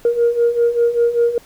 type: beating tone pair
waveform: sine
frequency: 468.3 / 473.4 Hz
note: A#4 / A#4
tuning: +8 / +27 cents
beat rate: 5.1 Hz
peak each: -17 / -13 dBFS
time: 0.05-1.38 s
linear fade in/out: 2 ms
effects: tanh soft clip ceiling -7 dBFS + pink hiss -47 dBFS RMS until 1.45 s